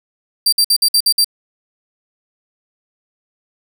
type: tone bursts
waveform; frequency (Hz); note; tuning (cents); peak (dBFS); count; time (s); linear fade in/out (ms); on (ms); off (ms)
sawtooth; 4699; D8; 0; -7; 7; 0.46-1.245; 5; 65; 55
effects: none